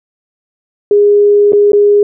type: tone with dropouts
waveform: sine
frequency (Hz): 410.7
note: G#4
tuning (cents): -19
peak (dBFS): -4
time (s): 0.91-2.03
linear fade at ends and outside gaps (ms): 2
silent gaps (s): 1.522-1.532 / 1.72-1.732
effects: none